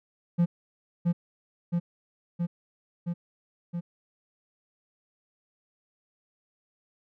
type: tone with echo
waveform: triangle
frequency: 172.5 Hz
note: F3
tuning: 21 cents flat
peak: -17 dBFS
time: 0.38-0.46 s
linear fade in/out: 20 ms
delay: 670 ms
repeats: 5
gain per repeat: -2 dB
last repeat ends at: 3.81 s
effects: none